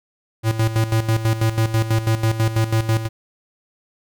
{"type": "tone with tremolo", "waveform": "square", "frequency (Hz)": 111.7, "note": "A2", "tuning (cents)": 27, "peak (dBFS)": -15, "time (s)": [0.43, 3.09], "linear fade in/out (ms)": 50, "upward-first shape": "square", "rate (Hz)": 6.1, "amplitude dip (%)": 70, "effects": []}